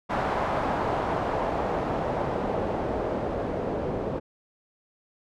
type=noise with low-pass filter sweep; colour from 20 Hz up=white; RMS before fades=-28 dBFS; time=0.09-4.2 s; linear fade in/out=20 ms; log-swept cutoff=960 to 490 Hz; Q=1.4; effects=none